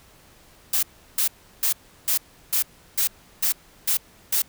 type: noise bursts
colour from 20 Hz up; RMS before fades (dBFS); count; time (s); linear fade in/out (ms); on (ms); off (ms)
blue; -21; 9; 0.73-4.421; 5; 99; 350
effects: pink hiss -53 dBFS RMS until 4.48 s